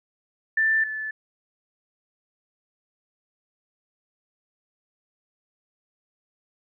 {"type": "tone pair in turn", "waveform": "sine", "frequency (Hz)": [1772, 1742.6], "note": ["A6", "A6"], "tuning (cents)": [12, -17], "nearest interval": "unison", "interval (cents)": 29, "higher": "first", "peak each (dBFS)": [-18, -28], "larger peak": "first", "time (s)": [[0.57, 0.84], [0.84, 1.11]], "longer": "neither", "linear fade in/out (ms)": 5, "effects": []}